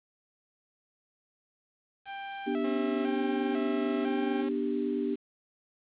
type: tone with vibrato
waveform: sawtooth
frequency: 720 Hz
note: F#5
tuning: 47 cents flat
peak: -33 dBFS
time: 2.05-4.45 s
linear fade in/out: 50 ms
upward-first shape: square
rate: 1 Hz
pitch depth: 160 cents each way
type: chord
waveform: sine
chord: G major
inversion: first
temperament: just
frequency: 245 / 294 / 392 Hz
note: B3 / D4 / G4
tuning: -14 / +2 / 0 cents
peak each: -32 dBFS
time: 2.46-5.16 s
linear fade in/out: 20 ms
type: tone with pitch glide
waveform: sawtooth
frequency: 269.4 to 271.1 Hz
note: C#4 to C#4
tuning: -49 to -38 cents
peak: -32 dBFS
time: 2.64-4.49 s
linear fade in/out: 5 ms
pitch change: +11 cents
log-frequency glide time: 4.15-4.23 s
effects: resampled to 8000 Hz + 9-bit